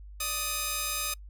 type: tone pair together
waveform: 5% pulse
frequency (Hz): 589 / 1248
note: D5 / D#6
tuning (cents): +5 / +5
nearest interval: octave + minor second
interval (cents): 1300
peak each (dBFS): -28 / -18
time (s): 0.2-1.14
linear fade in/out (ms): 5
effects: noise-tail reverb RT60 0.1 s tail -26 dB re dry + added 50 Hz sine -43 dBFS peak until 1.29 s